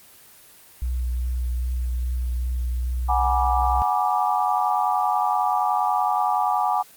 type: tone with vibrato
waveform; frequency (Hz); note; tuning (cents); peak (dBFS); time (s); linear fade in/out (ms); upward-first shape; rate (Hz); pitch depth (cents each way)
sine; 61.74; B1; 0; -22; 0.82-3.82; 0; triangle; 2.5; 22
type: chord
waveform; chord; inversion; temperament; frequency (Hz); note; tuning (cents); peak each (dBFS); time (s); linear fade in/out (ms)
sine; G# half-diminished seventh; third; equal with one note detuned; 740 / 830.6 / 967.4 / 1174.7; F#5 / G#5 / B5 / D6; 0 / 0 / -36 / 0; -23 / -23 / -26 / -25; 3.08-6.83; 20
effects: white hiss -49 dBFS RMS until 6.96 s + Opus 24 kbps